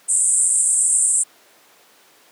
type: band-pass noise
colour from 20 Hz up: pink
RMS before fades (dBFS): -17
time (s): 0.08-1.24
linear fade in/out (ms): 20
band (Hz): 7800 to 9300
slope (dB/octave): 96
effects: pink hiss -51 dBFS RMS until 2.31 s + high-pass 400 Hz 12 dB/octave

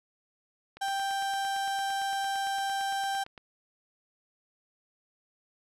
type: click train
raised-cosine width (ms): 0.3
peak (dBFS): -30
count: 24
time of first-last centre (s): 0.77-3.378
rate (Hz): 8.82
type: tone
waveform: 35% pulse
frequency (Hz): 786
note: G5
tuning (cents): +4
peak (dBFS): -27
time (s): 0.81-3.24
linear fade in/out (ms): 10
effects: low-pass 11000 Hz 12 dB/octave

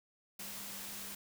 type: tone in noise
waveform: sine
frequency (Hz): 199.1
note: G3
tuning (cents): +27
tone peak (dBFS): -56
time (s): 0.39-1.15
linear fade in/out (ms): 5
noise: white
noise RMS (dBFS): -45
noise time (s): 0.39-1.15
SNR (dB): -14
effects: none

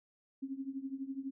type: tone with tremolo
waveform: sine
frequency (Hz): 269.8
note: C#4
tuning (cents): -47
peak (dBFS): -34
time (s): 0.42-1.31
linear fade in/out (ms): 10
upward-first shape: triangle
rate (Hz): 12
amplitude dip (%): 90
effects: none

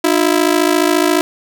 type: ring-modulated tone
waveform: sawtooth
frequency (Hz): 330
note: E4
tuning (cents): +2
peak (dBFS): -4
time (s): 0.04-1.21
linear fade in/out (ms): 0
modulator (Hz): 27.2
effects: none

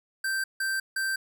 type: tone bursts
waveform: square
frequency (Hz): 1564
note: G6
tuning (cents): -4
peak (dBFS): -27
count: 3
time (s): 0.24-1.16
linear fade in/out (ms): 5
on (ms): 200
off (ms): 160
effects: none

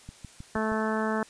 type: click train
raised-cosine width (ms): 5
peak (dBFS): -28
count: 5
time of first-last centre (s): 0.09-0.719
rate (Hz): 6.36
type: harmonic tone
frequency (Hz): 218.4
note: A3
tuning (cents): -13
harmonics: 1 / 2 / 3 / 4 / 5 / 6 / 7 / 8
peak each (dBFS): -29 / -32 / -34 / -35 / -36 / -37 / -37 / -38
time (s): 0.55-1.23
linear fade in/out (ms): 2
effects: white hiss -53 dBFS RMS until 1.29 s + resampled to 22050 Hz

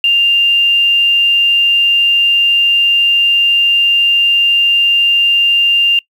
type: tone with quantisation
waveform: sine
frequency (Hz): 2794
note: F7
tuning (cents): 0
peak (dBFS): -7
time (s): 0.04-5.99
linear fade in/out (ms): 2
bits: 6
effects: noise-tail reverb RT60 0.1 s tail -24 dB re dry

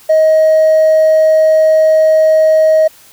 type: tone with hard clipping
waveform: triangle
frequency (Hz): 630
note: D#5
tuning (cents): +21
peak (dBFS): -5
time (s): 0.09-2.88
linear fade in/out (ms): 10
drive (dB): 2
effects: white hiss -42 dBFS RMS until 3.12 s

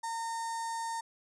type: tone with notch filter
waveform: sawtooth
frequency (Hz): 915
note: A#5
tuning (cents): -32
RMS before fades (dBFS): -36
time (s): 0.03-1.01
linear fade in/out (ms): 10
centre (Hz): 2800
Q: 0.52
effects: resampled to 22050 Hz

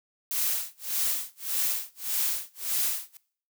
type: noise with tremolo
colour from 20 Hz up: blue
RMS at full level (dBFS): -26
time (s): 0.31-3.17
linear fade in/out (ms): 0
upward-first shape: sine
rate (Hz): 1.7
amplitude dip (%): 100
effects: noise-tail reverb RT60 0.5 s tail -19 dB re dry

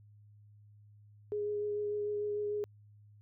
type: tone with vibrato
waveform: sine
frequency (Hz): 415.3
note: G#4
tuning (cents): 0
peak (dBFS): -32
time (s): 1.32-2.64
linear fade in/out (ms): 0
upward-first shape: triangle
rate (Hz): 6.7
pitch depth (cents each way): 14
effects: added 104 Hz sine -56 dBFS peak until 3.21 s

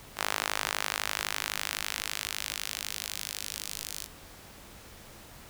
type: tone with high-pass filter sweep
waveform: sawtooth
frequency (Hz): 51.91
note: G#1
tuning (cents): 0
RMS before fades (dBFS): -35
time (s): 0.16-4.08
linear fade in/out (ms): 50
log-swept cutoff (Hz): 1000 to 5200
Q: 0.76
effects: pink hiss -50 dBFS RMS until 5.49 s

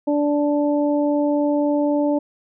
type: harmonic tone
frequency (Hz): 292.1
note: D4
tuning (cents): -9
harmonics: 1 / 2 / 3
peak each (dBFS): -18 / -21 / -29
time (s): 0.07-2.19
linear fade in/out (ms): 10
effects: none

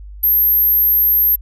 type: tone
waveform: sine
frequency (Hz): 12810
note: G9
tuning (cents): +36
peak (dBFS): -10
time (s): 0.23-1.36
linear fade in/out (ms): 10
effects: added 50 Hz sine -31 dBFS peak until 1.41 s

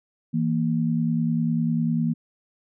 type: tone pair together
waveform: sine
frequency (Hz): 163.07 / 233.1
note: E3 / A#3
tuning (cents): -18 / 0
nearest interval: tritone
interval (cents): 618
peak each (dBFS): -23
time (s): 0.33-2.14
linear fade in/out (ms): 20
effects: none

